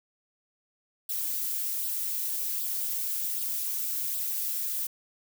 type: noise with flanger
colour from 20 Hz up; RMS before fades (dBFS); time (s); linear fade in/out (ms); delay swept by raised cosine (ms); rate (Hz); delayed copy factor
violet; -31; 1.09-4.87; 5; 0.22 to 6.12; 1.3; +0.6
effects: none